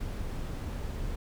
brown noise, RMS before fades -35 dBFS, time 0-1.16 s, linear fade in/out 10 ms, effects none

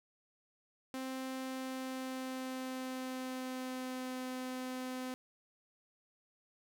sawtooth tone with pitch glide, 261.6 to 255.8 Hz, C4 to C4, 0 to -39 cents, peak -35 dBFS, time 0.94-5.14 s, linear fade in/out 0 ms, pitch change -39 cents, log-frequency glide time 1.36-4.17 s, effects none

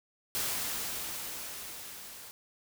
white noise with level ramp, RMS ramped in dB -32 to -48 dBFS, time 0.35-2.31 s, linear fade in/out 0 ms, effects none

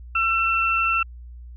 sine tone pair together, 1343.6 / 2689 Hz, E6 / E7, +33 / +34 cents, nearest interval octave, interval 1201 cents, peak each -21 dBFS, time 0.15-1.03 s, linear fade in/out 5 ms, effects added 60 Hz sine -37 dBFS peak until 1.56 s

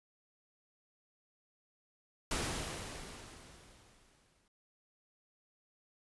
pink noise with exponential decay, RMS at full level -34 dBFS, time 2.31-4.48 s, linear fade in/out 2 ms, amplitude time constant 470 ms, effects resampled to 24000 Hz

